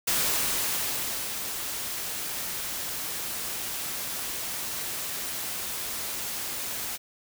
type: noise with ADSR envelope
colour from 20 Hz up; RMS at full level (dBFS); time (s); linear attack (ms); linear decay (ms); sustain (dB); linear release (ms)
white; -25; 0.07-6.98; 9; 1200; -8; 30
effects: none